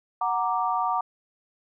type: chord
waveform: sine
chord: Gb augmented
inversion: none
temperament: equal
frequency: 740 / 932.3 / 1174.7 Hz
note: Gb5 / Bb5 / D6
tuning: 0 / 0 / 0 cents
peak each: -27 dBFS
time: 0.21-1.01 s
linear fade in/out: 5 ms
effects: none